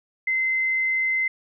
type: tone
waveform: sine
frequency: 2064 Hz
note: C7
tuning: 24 cents flat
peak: -20 dBFS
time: 0.27-1.28 s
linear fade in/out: 5 ms
effects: none